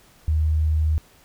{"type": "tone", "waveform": "sine", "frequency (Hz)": 77.78, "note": "D#2", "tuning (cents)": 0, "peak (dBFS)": -17, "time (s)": [0.28, 0.98], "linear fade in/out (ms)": 0, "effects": ["pink hiss -54 dBFS RMS until 1.24 s"]}